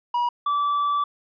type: tone pair in turn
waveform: triangle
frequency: 964 / 1157.7 Hz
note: B5 / D6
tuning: -42 / -25 cents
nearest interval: minor third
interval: 317 cents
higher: second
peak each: -18 dBFS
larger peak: neither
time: 0.14-0.29 / 0.46-1.04 s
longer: second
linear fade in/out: 5 ms
effects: resampled to 11025 Hz